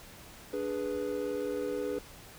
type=chord; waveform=triangle; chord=G# diminished; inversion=second; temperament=equal with one note detuned; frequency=291.3 / 415.3 / 493.9 Hz; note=D4 / G#4 / B4; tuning=-14 / 0 / 0 cents; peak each=-36 / -33 / -33 dBFS; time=0.53-1.99 s; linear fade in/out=5 ms; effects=pink hiss -51 dBFS RMS until 2.38 s